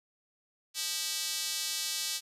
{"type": "tone with high-pass filter", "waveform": "square", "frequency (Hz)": 176.2, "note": "F3", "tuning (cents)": 16, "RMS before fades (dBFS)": -34, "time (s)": [0.74, 2.21], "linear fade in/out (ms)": 50, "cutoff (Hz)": 4300, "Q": 1.3, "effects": ["resampled to 32000 Hz"]}